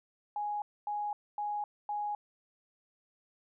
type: tone bursts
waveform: sine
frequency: 830.6 Hz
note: G#5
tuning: in tune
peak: -32 dBFS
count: 4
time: 0.36-2.15 s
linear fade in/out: 2 ms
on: 260 ms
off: 250 ms
effects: none